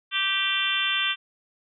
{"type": "harmonic tone with a mistuned harmonic", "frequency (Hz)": 390, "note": "G4", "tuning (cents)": -9, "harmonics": [3, 4, 5, 6, 7, 8, 9], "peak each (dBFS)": [-33, -30, -33, -32, -28, -28, -29], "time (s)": [0.11, 1.16], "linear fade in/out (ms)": 50, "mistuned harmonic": 6, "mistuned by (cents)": 18, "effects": []}